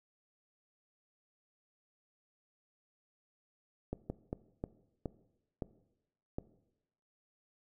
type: slowing click train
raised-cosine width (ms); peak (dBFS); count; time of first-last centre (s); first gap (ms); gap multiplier
2; -23; 7; 3.93-6.385; 170; 1.35
effects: noise-tail reverb RT60 0.9 s tail -18 dB re dry